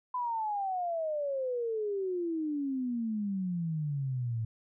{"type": "exponential sweep", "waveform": "sine", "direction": "down", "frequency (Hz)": [1012, 110], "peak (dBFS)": -30, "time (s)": [0.14, 4.45], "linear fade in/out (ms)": 5, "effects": []}